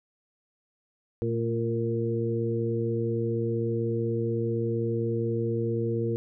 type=harmonic tone with a mistuned harmonic; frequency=115.8 Hz; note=A#2; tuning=11 cents flat; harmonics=1 / 2 / 3 / 4; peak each=-29 / -33 / -31 / -30 dBFS; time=1.22-6.16 s; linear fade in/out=0 ms; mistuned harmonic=2; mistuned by=-38 cents; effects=none